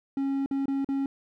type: tone with dropouts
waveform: triangle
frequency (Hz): 273.9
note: C#4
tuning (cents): -21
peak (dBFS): -23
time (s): 0.17-1.06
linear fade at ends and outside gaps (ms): 2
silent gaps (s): 0.461-0.511 / 0.657-0.681 / 0.846-0.888
effects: none